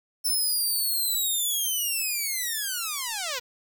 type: linear sweep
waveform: 5% pulse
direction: down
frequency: 5350 to 466.2 Hz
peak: -17 dBFS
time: 0.24-3.4 s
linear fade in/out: 20 ms
effects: 9-bit